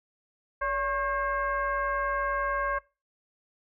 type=tone with frequency modulation; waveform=sine; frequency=1087 Hz; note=C#6; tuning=34 cents flat; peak=-26 dBFS; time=0.61-2.79 s; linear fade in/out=10 ms; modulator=517 Hz; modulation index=1.2; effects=noise-tail reverb RT60 0.3 s tail -21 dB re dry